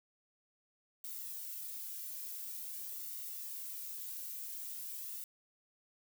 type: noise with flanger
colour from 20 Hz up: violet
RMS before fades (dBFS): -44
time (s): 1.04-5.24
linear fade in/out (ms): 2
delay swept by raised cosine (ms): 1.2 to 2.3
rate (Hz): 0.47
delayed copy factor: -0.5
effects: none